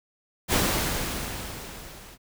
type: noise with level ramp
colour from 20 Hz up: pink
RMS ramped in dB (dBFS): -21 to -47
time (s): 0.48-2.18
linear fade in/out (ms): 50
effects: none

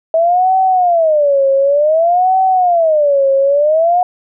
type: tone with vibrato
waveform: sine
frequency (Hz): 642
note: E5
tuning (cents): -46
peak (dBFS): -8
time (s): 0.14-4.03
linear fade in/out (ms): 2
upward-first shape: sine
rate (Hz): 0.55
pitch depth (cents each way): 290
effects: none

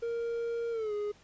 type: tone with pitch glide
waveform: triangle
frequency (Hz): 466.2 to 415.3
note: A#4 to G#4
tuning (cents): 0 to 0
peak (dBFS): -29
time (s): 0.02-1.12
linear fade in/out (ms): 10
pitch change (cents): -200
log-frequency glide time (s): 0.71-0.93
effects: pink hiss -60 dBFS RMS until 1.23 s + resampled to 16000 Hz

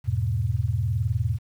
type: chord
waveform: sine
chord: E major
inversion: none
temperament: equal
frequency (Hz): 82.41 / 103.83 / 123.47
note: E2 / G#2 / B2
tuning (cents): 0 / 0 / 0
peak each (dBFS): -28 / -25 / -26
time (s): 0.04-1.39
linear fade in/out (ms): 50
effects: 9-bit

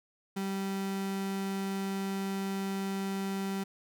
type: tone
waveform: 35% pulse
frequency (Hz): 194.6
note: G3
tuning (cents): -12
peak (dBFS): -30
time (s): 0.36-3.64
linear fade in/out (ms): 10
effects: none

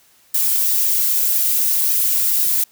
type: noise with flanger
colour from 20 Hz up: violet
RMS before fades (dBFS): -17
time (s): 0.34-2.64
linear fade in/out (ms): 5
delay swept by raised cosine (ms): 1.4 to 6.2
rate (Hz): 1.9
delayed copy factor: -0.65
effects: white hiss -54 dBFS RMS until 2.71 s

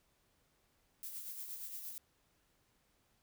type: noise with tremolo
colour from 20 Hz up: violet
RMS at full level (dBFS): -44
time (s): 1.03-1.98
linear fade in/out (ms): 0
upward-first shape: sine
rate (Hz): 8.6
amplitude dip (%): 45
effects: pink hiss -75 dBFS RMS until 3.22 s

